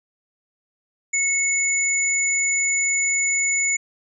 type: tone pair together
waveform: sine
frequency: 2195 / 6969 Hz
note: C#7 / A8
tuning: -18 / -18 cents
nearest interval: octave + minor sixth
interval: 2000 cents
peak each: -21 dBFS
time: 1.13-3.77 s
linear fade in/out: 10 ms
effects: none